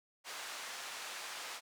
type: band-pass noise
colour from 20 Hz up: pink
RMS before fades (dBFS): -45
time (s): 0.24-1.61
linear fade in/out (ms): 50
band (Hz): 890 to 8200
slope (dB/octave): 12
effects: none